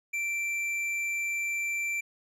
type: tone with tanh clipping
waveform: sine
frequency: 2347 Hz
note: D7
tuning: 2 cents flat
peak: -30 dBFS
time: 0.13-2.01 s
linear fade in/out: 10 ms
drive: 9 dB
effects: none